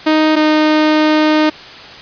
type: tone pair in turn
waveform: sawtooth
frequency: 311.1 / 307.7 Hz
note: D#4 / D#4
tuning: 0 / -19 cents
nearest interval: unison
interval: 19 cents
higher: first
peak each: -5 dBFS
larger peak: neither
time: 0.06-0.36 / 0.36-1.5 s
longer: second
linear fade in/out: 10 ms
effects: white hiss -33 dBFS RMS until 2.01 s + resampled to 11025 Hz